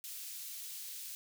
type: high-pass noise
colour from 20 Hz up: white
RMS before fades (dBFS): -45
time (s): 0.04-1.15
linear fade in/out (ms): 0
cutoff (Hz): 3300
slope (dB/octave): 12
effects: none